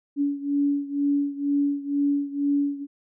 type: beating tone pair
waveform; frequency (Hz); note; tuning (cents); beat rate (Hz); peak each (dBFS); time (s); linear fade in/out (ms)
sine; 283.9 / 286; C#4 / D4; +41 / -46; 2.1; -23 / -26; 0.16-2.87; 50
effects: none